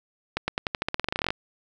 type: accelerating click train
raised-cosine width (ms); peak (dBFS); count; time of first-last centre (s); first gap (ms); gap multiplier
0.3; -9; 19; 0.37-1.305; 110; 0.9
effects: none